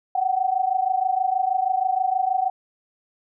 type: tone pair together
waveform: sine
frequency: 740 / 766.3 Hz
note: F#5 / G5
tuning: 0 / -40 cents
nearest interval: minor second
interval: 60 cents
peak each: -22 dBFS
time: 0.15-2.5 s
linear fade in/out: 5 ms
effects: none